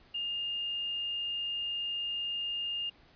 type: tone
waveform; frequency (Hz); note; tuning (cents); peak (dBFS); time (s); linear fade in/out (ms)
sine; 2822; F7; +17; -32; 0.14-2.9; 10
effects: pink hiss -61 dBFS RMS until 3.15 s + resampled to 11025 Hz